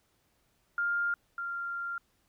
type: tone pair in turn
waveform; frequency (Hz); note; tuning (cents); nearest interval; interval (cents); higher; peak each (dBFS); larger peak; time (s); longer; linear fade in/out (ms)
sine; 1403 / 1389.3; F6 / F6; +8 / -9; unison; 17; first; -27 / -33; first; 0.78-1.14 / 1.38-1.98; second; 2
effects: pink hiss -72 dBFS RMS until 2.28 s